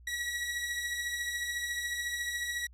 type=beating tone pair; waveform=sawtooth; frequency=1911 / 1925 Hz; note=A#6 / B6; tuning=+43 / -45 cents; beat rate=14 Hz; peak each=-37 / -30 dBFS; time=0.07-2.67 s; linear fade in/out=5 ms; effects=added 60 Hz sine -52 dBFS peak until 2.73 s + low-pass 12000 Hz 12 dB/octave

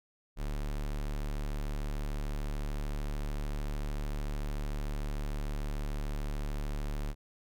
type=tone; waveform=square; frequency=36.71 Hz; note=D1; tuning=in tune; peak=-33 dBFS; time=0.36-7.15 s; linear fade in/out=50 ms; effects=none

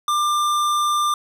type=tone with hard clipping; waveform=sine; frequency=1192 Hz; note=D6; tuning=25 cents sharp; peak=-19 dBFS; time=0.08-1.14 s; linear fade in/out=2 ms; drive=16 dB; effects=none

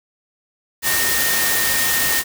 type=tone in noise; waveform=sine; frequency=1840 Hz; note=A#6; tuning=23 cents flat; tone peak=-22 dBFS; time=0.82-2.24 s; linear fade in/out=50 ms; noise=white; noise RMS=-19 dBFS; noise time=0.82-2.24 s; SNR=-6 dB; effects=none

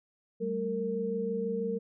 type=tone cluster; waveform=sine; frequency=192 / 218.2 / 459.5 Hz; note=G3 / A3 / A#4; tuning=-36 / -14 / -25 cents; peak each=-35 / -38 / -31 dBFS; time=0.4-1.79 s; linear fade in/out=20 ms; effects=none

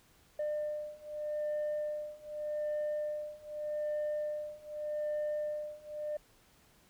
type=beating tone pair; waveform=sine; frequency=600 / 600.83 Hz; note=D5 / D5; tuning=+37 / +39 cents; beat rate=0.83 Hz; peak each=-36 / -35 dBFS; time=0.39-6.17 s; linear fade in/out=5 ms; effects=tanh soft clip ceiling -30 dBFS + pink hiss -65 dBFS RMS until 6.89 s

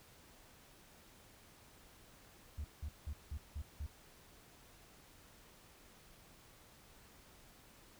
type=tone bursts; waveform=sine; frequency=73.42 Hz; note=D2; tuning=in tune; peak=-37 dBFS; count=6; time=2.58-3.864 s; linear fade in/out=5 ms; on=64 ms; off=180 ms; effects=tanh soft clip ceiling -38 dBFS + pink hiss -62 dBFS RMS until 7.99 s

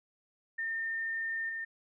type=tone with level steps; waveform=sine; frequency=1813 Hz; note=A#6; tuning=49 cents flat; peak=-32 / -35 dBFS; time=0.58-1.65 s; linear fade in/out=10 ms; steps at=1.49 s; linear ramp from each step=2 ms; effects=none

